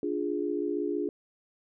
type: chord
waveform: sine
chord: D diminished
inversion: none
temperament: equal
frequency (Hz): 293.7 / 349.2 / 415.3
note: D4 / F4 / Ab4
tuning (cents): 0 / 0 / 0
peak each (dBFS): -32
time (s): 0.03-1.09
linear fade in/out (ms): 2
effects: none